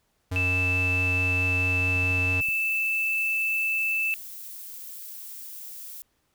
square tone with vibrato, 91.7 Hz, F#2, 15 cents flat, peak -27 dBFS, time 0.31-2.41 s, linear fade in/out 10 ms, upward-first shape triangle, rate 4.6 Hz, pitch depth 12 cents each way
sine tone, 2637 Hz, E7, in tune, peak -23 dBFS, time 0.36-4.14 s, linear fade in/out 0 ms
click train, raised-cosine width 5 ms, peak -33 dBFS, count 10, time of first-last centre 1.81-2.487 s, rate 13.3 Hz
violet noise, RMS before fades -40 dBFS, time 2.41-6.02 s, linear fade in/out 0 ms
effects pink hiss -71 dBFS RMS until 6.34 s

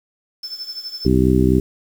sine tone with tremolo, 5274 Hz, E8, in tune, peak -24 dBFS, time 0.43-1.08 s, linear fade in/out 5 ms, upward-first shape triangle, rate 12 Hz, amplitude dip 85%
harmonic tone, 63.8 Hz, C2, 43 cents flat, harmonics 1 / 2 / 3 / 4 / 5 / 6, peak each -19 / -19 / -19 / -19 / -19 / -19 dBFS, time 1.05-1.6 s, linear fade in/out 5 ms
effects 7-bit

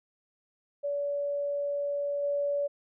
sine tone with level steps, 572 Hz, D5, 46 cents flat, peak -28 / -26 dBFS, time 0.83-2.68 s, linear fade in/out 20 ms, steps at 2.22 s, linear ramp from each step 20 ms, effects none

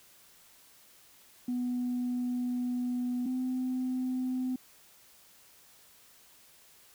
sine tone pair in turn, 246.9 / 255.2 Hz, B3 / C4, 0 / -43 cents, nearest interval minor second, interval 57 cents, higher second, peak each -28 dBFS, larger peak neither, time 1.48-3.26 / 3.26-4.56 s, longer first, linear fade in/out 5 ms, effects tanh soft clip ceiling -26 dBFS + white hiss -59 dBFS RMS until 6.94 s

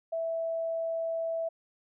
sine tone, 658 Hz, E5, 3 cents flat, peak -29 dBFS, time 0.12-1.49 s, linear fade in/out 10 ms, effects none

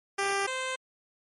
10% pulse tone pair in turn, 395.8 / 519 Hz, G4 / C5, +17 / -14 cents, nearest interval perfect fourth, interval 469 cents, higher second, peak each -18 / -22 dBFS, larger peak first, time 0.18-0.47 / 0.47-0.76 s, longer neither, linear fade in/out 10 ms, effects MP3 48 kbps

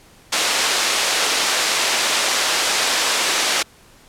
white band-pass noise, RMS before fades -19 dBFS, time 0.32-3.63 s, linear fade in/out 10 ms, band 390 to 5800 Hz, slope 12 dB/octave, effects pink hiss -49 dBFS RMS until 4.08 s + low-pass 12000 Hz 12 dB/octave

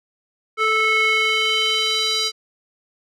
square tone with band-pass filter sweep, 437.7 Hz, A4, 9 cents flat, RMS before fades -19 dBFS, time 0.57-2.32 s, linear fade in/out 50 ms, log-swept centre 1700 to 4500 Hz, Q 3.1, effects none

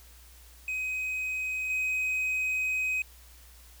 triangle tone with level steps, 2521 Hz, D#7, 22 cents sharp, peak -28 / -25 dBFS, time 0.68-3.02 s, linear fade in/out 2 ms, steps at 1.7 s, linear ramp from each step 2 ms, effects added 60 Hz sine -52 dBFS peak until 3.8 s + white hiss -56 dBFS RMS until 3.8 s

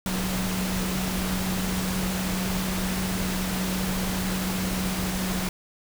sine tone in noise, 186.2 Hz, F#3, 11 cents sharp, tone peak -27 dBFS, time 0.06-5.49 s, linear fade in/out 2 ms, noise pink, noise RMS -30 dBFS, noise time 0.06-5.49 s, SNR 0 dB, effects none

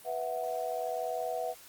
sine chord, B suspended fourth, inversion none, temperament equal, 493.9 / 659.3 / 740 Hz, B4 / E5 / F#5, 0 / 0 / 0 cents, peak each -37 / -35 / -36 dBFS, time 0.04-1.55 s, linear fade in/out 50 ms, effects white hiss -53 dBFS RMS until 1.68 s + Opus 32 kbps

